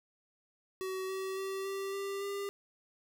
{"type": "tone with pitch steps", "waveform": "square", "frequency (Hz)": [377.2, 381.6, 386, 390.5, 395, 399.6], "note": ["F#4", "G4", "G4", "G4", "G4", "G4"], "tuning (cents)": [33, -47, -27, -7, 13, 33], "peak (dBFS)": -36, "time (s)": [0.81, 2.49], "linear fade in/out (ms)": 0, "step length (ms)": 280, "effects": []}